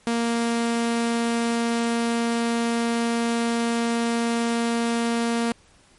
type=tone; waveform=sawtooth; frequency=233.1 Hz; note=A#3; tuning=in tune; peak=-17 dBFS; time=0.07-5.52 s; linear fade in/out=0 ms; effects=pink hiss -56 dBFS RMS until 5.98 s + MP3 48 kbps